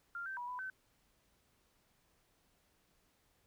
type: tone with pitch steps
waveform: sine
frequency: 1393 / 1555 / 972 / 995 / 1529 Hz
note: F6 / G6 / B5 / B5 / G6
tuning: -5 / -14 / -28 / +13 / -44 cents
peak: -40 dBFS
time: 0.15-0.7 s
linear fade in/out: 2 ms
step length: 110 ms
effects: pink hiss -74 dBFS RMS until 3.46 s